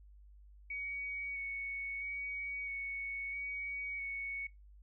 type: tone with vibrato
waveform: sine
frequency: 2236 Hz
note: C#7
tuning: 14 cents sharp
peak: -38 dBFS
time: 0.7-4.47 s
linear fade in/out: 5 ms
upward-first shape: square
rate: 0.76 Hz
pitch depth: 12 cents each way
effects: noise-tail reverb RT60 0.2 s tail -23 dB re dry + added 50 Hz sine -55 dBFS peak until 4.82 s